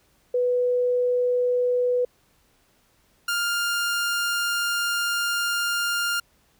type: tone pair in turn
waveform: sine / sawtooth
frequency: 493.9 / 1403.4 Hz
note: B4 / F6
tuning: 0 / +8 cents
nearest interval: octave + tritone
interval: 1808 cents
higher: second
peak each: -19 dBFS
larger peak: neither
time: 0.34-2.05 / 3.28-6.2 s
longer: second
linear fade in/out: 5 ms
effects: pink hiss -63 dBFS RMS until 6.59 s